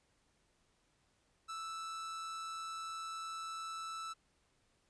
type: tone with amplitude modulation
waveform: 45% pulse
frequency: 1318.5 Hz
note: E6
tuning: in tune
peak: -40 dBFS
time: 1.48-4.14 s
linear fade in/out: 20 ms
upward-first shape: sine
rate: 169 Hz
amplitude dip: 25%
effects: pink hiss -75 dBFS RMS until 4.89 s + resampled to 22050 Hz